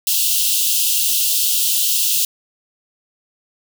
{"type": "high-pass noise", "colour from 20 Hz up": "white", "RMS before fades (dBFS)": -17, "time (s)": [0.07, 2.25], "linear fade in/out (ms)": 2, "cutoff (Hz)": 2700, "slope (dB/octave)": 96, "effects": []}